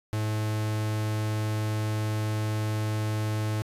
45% pulse tone, 107.7 Hz, A2, 37 cents flat, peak -26 dBFS, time 0.13-3.62 s, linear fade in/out 0 ms, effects resampled to 32000 Hz + 10-bit

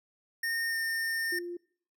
square tone with pitch glide, 1835 to 1817.1 Hz, A#6 to A#6, -28 to -45 cents, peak -30 dBFS, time 0.43-1.39 s, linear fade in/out 5 ms, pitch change -17 cents, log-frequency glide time 0.69-0.76 s
sine tone, 349.2 Hz, F4, in tune, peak -35 dBFS, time 1.32-1.57 s, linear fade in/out 5 ms
effects noise-tail reverb RT60 0.6 s tail -25 dB re dry

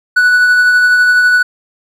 triangle tone with tremolo, 1480 Hz, F#6, in tune, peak -3 dBFS, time 0.16-1.43 s, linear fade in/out 10 ms, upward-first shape triangle, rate 12 Hz, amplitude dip 30%, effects none

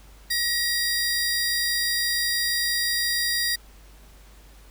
sawtooth tone pair together, 1900 / 4783 Hz, A#6 / D8, +33 / +31 cents, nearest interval octave + major third, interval 1598 cents, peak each -22 dBFS, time 0.3-3.56 s, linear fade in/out 10 ms, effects added 50 Hz sine -47 dBFS peak until 4.7 s + pink hiss -54 dBFS RMS until 4.7 s

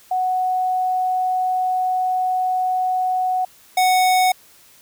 sine / square tone pair in turn, 740 / 740 Hz, F#5 / F#5, 0 / 0 cents, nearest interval unison, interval 0 cents, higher neither, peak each -17 / -14 dBFS, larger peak second, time 0.11-3.45 / 3.77-4.32 s, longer first, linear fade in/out 5 ms, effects white hiss -50 dBFS RMS until 4.81 s

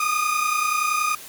30% pulse tone pair together, 1214 / 1244.5 Hz, D#6 / D#6, -43 / 0 cents, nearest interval unison, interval 43 cents, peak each -20 dBFS, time 0-1.15 s, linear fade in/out 5 ms, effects white hiss -40 dBFS RMS until 1.28 s + MP3 96 kbps

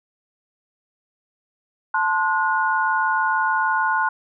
sine chord, F# diminished, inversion first, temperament equal with one note detuned, 880 / 1046.5 / 1450.4 Hz, A5 / C6 / F#6, 0 / 0 / -35 cents, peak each -22 / -23 / -21 dBFS, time 1.94-4.09 s, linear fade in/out 5 ms, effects none

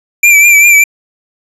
square tone with vibrato, 2349 Hz, D7, in tune, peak -3 dBFS, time 0.23-0.84 s, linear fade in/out 5 ms, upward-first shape triangle, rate 5.1 Hz, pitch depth 52 cents each way, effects resampled to 32000 Hz + 7-bit

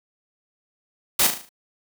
white noise with echo, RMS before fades -18 dBFS, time 1.19-1.27 s, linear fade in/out 5 ms, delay 37 ms, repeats 6, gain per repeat -6 dB, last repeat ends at 1.492 s, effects none

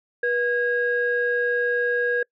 sine tone pair together, 484.7 / 1638.4 Hz, B4 / G#6, -32 / -24 cents, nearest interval octave + major sixth, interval 2108 cents, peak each -22 / -22 dBFS, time 0.23-2.23 s, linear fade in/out 5 ms, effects noise-tail reverb RT60 0.1 s tail -26 dB re dry + tanh soft clip ceiling -12 dBFS

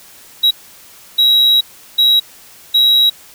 triangle tone bursts at uneven times, 3858 Hz, B7, 41 cents flat, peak -6 dBFS, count 4, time 0.43-0.51 / 1.18-1.61 / 1.98-2.2 / 2.74-3.1 s, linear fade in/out 10 ms, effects white hiss -41 dBFS RMS until 3.34 s

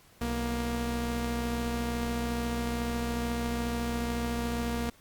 sawtooth tone pair together, 62.3 / 235.2 Hz, B1 / A#3, +16 / +16 cents, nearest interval octave + major seventh, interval 2300 cents, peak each -30 / -27 dBFS, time 0.21-4.9 s, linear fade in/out 5 ms, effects pink hiss -59 dBFS RMS until 5 s + Opus 48 kbps

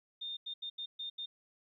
sine tone bursts at uneven times, 3635 Hz, A#7, 44 cents flat, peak -38 dBFS, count 6, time 0.21-0.37 / 0.46-0.54 / 0.62-0.7 / 0.78-0.86 / 0.99-1.1 / 1.18-1.26 s, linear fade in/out 10 ms, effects 13-bit

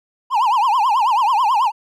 triangle tone with vibrato, 933 Hz, A#5, 1 cent sharp, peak -11 dBFS, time 0.3-1.72 s, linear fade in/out 50 ms, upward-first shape triangle, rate 9.2 Hz, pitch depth 280 cents each way, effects none

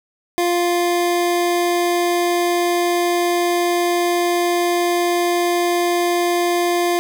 25% pulse tone, 349.2 Hz, F4, in tune, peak -12 dBFS, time 0.38-6.99 s, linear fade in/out 0 ms, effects none

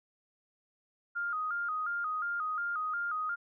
sine tone with vibrato, 1324 Hz, E6, 7 cents sharp, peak -31 dBFS, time 1.15-3.36 s, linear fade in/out 20 ms, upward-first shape square, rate 2.8 Hz, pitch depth 100 cents each way, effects none

